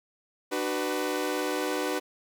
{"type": "tone cluster", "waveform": "sawtooth", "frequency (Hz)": [299.9, 377, 495.7], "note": ["D4", "F#4", "B4"], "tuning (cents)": [36, 32, 6], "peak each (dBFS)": -28, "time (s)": [0.51, 2], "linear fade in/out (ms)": 20, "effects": []}